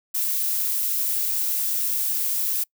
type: noise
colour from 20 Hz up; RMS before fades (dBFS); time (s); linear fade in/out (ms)
violet; -24; 0.14-2.64; 10
effects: noise-tail reverb RT60 0.1 s tail -25 dB re dry